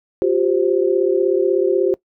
sine chord, F suspended second, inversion none, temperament equal with one note detuned, 355.7 / 392 / 523.3 Hz, F4 / G4 / C5, +32 / 0 / 0 cents, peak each -17 / -17 / -21 dBFS, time 0.22-1.94 s, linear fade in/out 0 ms, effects noise-tail reverb RT60 0.1 s tail -20 dB re dry

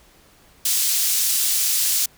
pink high-pass noise, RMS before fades -20 dBFS, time 0.65-2.06 s, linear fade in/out 5 ms, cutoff 5500 Hz, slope 12 dB/octave, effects pink hiss -53 dBFS RMS until 2.17 s

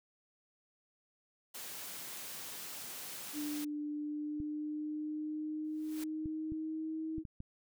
white high-pass noise, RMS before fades -45 dBFS, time 1.54-3.65 s, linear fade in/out 10 ms, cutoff 110 Hz, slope 24 dB/octave
sine tone with pitch glide, 296.8 to 318.1 Hz, D4 to D#4, +18 to +38 cents, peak -36 dBFS, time 3.33-7.24 s, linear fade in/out 50 ms, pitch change +120 cents, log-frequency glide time 3.89-7.1 s
clicks, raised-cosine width 5 ms, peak -32 dBFS, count 6, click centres 4.402 / 6.258 / 6.521 / 7.182 / 7.252 / 7.404 s
white noise with exponential growth, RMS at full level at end -45 dBFS, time 5.64-6.04 s, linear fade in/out 5 ms, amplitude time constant 86 ms
effects none

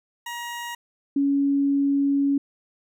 20% pulse / sine tone pair in turn, 950 / 279.8 Hz, A#5 / C#4, +33 / +16 cents, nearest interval octave + major sixth, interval 2117 cents, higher first, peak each -26 / -18 dBFS, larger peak second, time 0.26-0.75 / 1.16-2.38 s, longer second, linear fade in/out 5 ms, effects none

